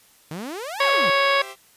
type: exponential two-way sweep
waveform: sawtooth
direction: up then down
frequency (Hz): 146.83 to 1046.5 to 146.83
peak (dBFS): -26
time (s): 0.31-1.1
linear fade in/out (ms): 2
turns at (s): 0.83
type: chord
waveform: 10% pulse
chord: C major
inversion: second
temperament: equal with one note detuned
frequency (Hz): 392 / 523.3 / 665.8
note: G4 / C5 / E5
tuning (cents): 0 / 0 / +17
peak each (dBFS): -29 / -31 / -33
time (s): 0.78-1.56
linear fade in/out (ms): 50
type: harmonic tone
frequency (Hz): 554.4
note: C#5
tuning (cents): 0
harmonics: 1 / 2 / 3 / 4 / 5 / 6 / 7 / 8 / 9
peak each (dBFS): -22 / -21 / -25 / -24 / -29 / -30 / -31 / -40 / -32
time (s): 0.8-1.42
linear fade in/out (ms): 5
effects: white hiss -55 dBFS RMS until 1.76 s + resampled to 32000 Hz

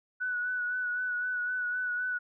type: tone with vibrato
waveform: sine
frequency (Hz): 1480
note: F#6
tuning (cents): 0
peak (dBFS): -29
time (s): 0.2-2.19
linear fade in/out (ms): 20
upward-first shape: sine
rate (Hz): 3.9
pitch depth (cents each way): 27
effects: none

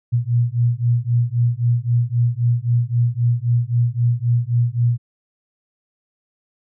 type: beating tone pair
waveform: sine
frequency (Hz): 117.8 / 121.6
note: A#2 / B2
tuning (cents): +19 / -26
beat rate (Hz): 3.8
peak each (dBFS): -18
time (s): 0.12-4.98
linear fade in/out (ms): 20
effects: none

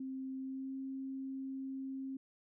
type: tone with pitch glide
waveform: sine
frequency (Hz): 264 to 267.2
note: C4 to C4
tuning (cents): +16 to +36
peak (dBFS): -39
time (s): 0-2.17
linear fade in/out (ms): 5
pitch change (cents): +20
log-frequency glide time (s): 0.38-0.75
effects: none

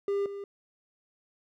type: tone pair in turn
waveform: triangle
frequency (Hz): 400.2 / 400.2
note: G4 / G4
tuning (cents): +36 / +36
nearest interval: unison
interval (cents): 0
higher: neither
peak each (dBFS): -24 / -34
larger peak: first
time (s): 0.08-0.26 / 0.26-0.44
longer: neither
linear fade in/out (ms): 2
effects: none

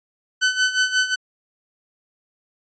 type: tone with tremolo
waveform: sawtooth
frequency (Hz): 1511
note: F#6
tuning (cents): +36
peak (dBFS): -11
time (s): 0.41-1.16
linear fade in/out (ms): 20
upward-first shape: sine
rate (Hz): 5.6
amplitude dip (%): 75
effects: resampled to 16000 Hz

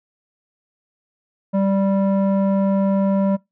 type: tone with low-pass filter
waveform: square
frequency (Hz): 195.5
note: G3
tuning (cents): -4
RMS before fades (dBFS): -18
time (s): 1.53-3.37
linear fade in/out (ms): 20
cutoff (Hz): 750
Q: 1.7
effects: noise-tail reverb RT60 0.2 s tail -25 dB re dry

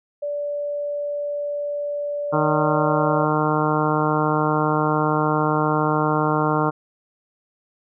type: tone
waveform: sine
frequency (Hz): 581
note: D5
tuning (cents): -19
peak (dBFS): -23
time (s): 0.22-3.25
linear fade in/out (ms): 10
type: harmonic tone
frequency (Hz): 152.9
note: D#3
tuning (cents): -30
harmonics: 1 / 2 / 3 / 4 / 5 / 6 / 7 / 8 / 9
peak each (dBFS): -24 / -24 / -25 / -28 / -27 / -27 / -26 / -29 / -28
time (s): 2.32-6.71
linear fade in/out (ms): 20
effects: none

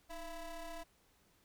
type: ring-modulated tone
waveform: 35% pulse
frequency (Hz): 329.6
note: E4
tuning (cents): 0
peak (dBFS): -39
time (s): 0.09-0.84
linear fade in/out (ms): 20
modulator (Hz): 347
effects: pink hiss -71 dBFS RMS until 1.44 s

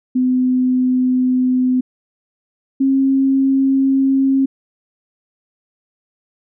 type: tone pair in turn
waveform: sine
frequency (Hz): 254.1 / 269.2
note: B3 / C4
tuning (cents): +49 / +49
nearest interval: minor second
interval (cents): 100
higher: second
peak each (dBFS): -12 / -11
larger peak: second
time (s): 0.15-1.81 / 2.8-4.46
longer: neither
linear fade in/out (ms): 10
effects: none

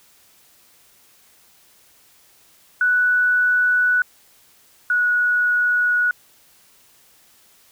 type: tone pair in turn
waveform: sine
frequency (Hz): 1480 / 1462.2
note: F#6 / F#6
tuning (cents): 0 / -21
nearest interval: unison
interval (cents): 21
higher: first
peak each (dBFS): -14 / -15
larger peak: first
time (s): 2.81-4.02 / 4.9-6.11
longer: neither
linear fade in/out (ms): 2
effects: white hiss -54 dBFS RMS until 7.71 s

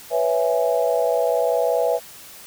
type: chord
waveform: sine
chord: C# minor seventh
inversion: third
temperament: equal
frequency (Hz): 493.9 / 554.4 / 659.3 / 830.6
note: B4 / C#5 / E5 / G#5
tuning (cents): 0 / 0 / 0 / 0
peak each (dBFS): -21 / -24 / -21 / -27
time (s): 0.1-2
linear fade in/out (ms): 50
effects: white hiss -42 dBFS RMS until 2.46 s

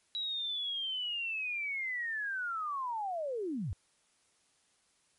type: linear sweep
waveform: sine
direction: down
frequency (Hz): 3900 to 74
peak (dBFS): -33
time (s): 0.15-3.73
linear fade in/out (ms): 0
effects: white hiss -71 dBFS RMS until 5.18 s + MP3 48 kbps

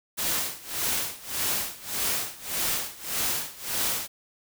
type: noise with tremolo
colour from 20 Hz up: white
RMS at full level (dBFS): -26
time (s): 0.17-4.08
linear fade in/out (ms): 20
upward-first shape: sine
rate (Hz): 1.7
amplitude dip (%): 90
effects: none

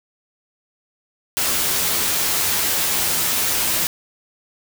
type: noise with comb filter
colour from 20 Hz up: white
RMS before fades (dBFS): -20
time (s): 1.37-3.87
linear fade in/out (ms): 0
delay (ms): 12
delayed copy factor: +0.5
effects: none

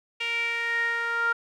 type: tone with band-pass filter sweep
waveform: sawtooth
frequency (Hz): 466.2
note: A#4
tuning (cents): 0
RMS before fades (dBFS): -27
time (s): 0.2-1.33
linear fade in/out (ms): 10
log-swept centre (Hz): 2600 to 1400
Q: 7.5
effects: none

